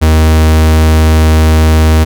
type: tone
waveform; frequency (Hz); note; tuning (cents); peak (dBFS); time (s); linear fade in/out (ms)
45% pulse; 78.8; D#2; +23; -4; 0.01-2.05; 20
effects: none